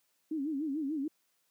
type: tone with vibrato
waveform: sine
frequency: 293.7 Hz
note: D4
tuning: in tune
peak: -31 dBFS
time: 0.31-1.08 s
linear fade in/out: 5 ms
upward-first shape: sine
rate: 6.8 Hz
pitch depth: 160 cents each way
effects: white hiss -75 dBFS RMS until 1.5 s + high-pass 150 Hz 12 dB/octave